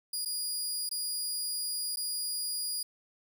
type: tone with dropouts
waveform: 20% pulse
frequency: 4870 Hz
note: D#8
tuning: 38 cents flat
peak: -26 dBFS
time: 0.13-2.83 s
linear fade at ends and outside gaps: 5 ms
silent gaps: 0.25-0.257 / 0.892-0.912 / 1.96-1.97 s
effects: none